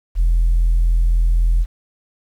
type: tone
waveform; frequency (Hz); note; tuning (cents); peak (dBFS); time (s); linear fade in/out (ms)
sine; 41.9; E1; +29; -10; 0.15-1.66; 50
effects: tanh soft clip ceiling -9 dBFS + 8-bit